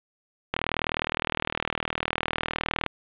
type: click train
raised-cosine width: 0.3 ms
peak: -8 dBFS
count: 93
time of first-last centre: 0.54-2.863 s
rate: 39.6 Hz
effects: resampled to 8000 Hz + 7-bit